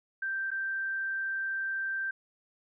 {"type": "tone with dropouts", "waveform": "sine", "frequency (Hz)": 1568, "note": "G6", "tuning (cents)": 0, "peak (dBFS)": -30, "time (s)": [0.22, 2.11], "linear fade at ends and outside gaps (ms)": 5, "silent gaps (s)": [0.506, 0.514], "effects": []}